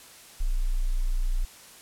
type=tone; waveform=sine; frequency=29.94 Hz; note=A#0; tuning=47 cents sharp; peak=-22 dBFS; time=0.4-1.45 s; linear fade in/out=10 ms; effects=white hiss -49 dBFS RMS until 1.81 s + low-pass 12000 Hz 12 dB/octave